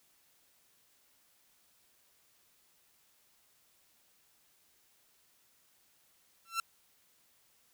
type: tone with exponential growth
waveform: sawtooth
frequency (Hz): 1348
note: E6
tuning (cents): +38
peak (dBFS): -24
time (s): 6.45-6.6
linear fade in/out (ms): 2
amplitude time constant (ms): 32
effects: white hiss -69 dBFS RMS until 7.73 s